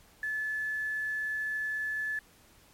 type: tone with quantisation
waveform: sine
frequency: 1728 Hz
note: A6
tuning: 32 cents flat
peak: -30 dBFS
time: 0.23-2.19 s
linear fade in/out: 2 ms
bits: 9
effects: pink hiss -60 dBFS RMS until 2.73 s + MP3 64 kbps